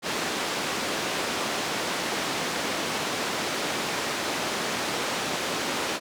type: band-pass noise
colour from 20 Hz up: pink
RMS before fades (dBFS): -29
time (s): 0.02-6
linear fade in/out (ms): 50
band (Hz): 270 to 6500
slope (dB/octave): 12
effects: none